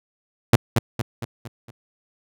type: tone with echo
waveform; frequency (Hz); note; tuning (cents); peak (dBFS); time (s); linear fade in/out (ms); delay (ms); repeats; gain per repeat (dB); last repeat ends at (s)
sawtooth; 116.54; A#2; 0; -5; 0.53-0.56; 5; 230; 5; -6; 1.71
effects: none

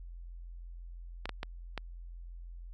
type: clicks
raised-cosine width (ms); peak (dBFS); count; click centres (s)
0.3; -20; 4; 1.256 / 1.293 / 1.431 / 1.777
effects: added 43 Hz sine -43 dBFS peak until 2.73 s

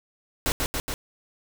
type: noise with echo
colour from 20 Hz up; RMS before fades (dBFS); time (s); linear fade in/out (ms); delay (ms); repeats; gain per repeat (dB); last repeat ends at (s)
pink; -24; 0.46-0.52; 0; 140; 3; -2; 0.94
effects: none

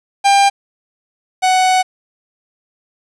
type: tone pair in turn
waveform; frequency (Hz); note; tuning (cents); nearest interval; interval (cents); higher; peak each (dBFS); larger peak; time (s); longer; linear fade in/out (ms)
45% pulse; 797 / 744.3; G5 / F#5; +28 / +10; minor second; 118; first; -8 / -10; first; 0.24-0.5 / 1.42-1.83; second; 20
effects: resampled to 22050 Hz + 7-bit

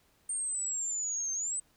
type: exponential two-way sweep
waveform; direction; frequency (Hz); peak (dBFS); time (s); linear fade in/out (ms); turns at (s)
sine; down then up; 8770 to 6272 to 8260; -31; 0.29-1.6; 5; 1.33
effects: pink hiss -68 dBFS RMS until 1.76 s

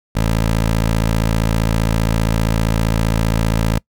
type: tone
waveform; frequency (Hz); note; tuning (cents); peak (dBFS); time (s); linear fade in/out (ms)
15% pulse; 55.2; A1; +6; -8; 0.15-3.79; 10
effects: noise-tail reverb RT60 0.1 s tail -25 dB re dry

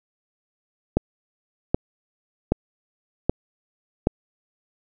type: click train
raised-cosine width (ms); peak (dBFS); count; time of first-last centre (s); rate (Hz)
2; -4; 5; 0.97-4.071; 1.29
effects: none

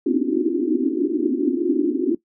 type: band-pass noise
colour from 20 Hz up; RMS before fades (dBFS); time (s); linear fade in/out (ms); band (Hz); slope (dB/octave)
white; -20; 0.06-2.15; 5; 250 to 370; 96
effects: noise-tail reverb RT60 0.1 s tail -18 dB re dry

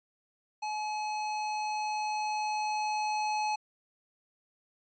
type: tone with level ramp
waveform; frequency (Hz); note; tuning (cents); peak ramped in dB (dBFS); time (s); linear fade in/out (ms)
square; 851; G#5; +42; -33 to -29; 0.62-3.56; 10
effects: resampled to 16000 Hz

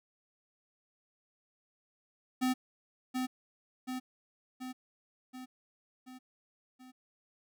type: tone with echo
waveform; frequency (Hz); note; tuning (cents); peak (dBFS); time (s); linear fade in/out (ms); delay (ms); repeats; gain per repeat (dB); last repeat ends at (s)
square; 255.6; C4; -40; -28; 2.41-2.54; 20; 730; 6; -4; 6.92
effects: none

